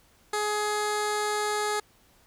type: tone with low-pass filter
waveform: 15% pulse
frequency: 420 Hz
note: G#4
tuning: 19 cents sharp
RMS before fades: -28 dBFS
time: 0.33-1.8 s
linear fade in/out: 5 ms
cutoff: 9300 Hz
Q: 1.4
effects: pink hiss -61 dBFS RMS until 2.26 s